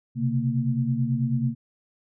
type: tone cluster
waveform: sine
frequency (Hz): 127.6 / 136.8 / 230.5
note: C3 / C#3 / A#3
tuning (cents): -43 / -23 / -19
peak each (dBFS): -26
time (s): 0.15-1.55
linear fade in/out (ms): 50
effects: none